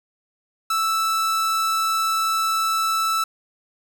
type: tone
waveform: 45% pulse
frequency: 1318.5 Hz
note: E6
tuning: in tune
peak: -19 dBFS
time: 0.7-3.24 s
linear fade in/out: 5 ms
effects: none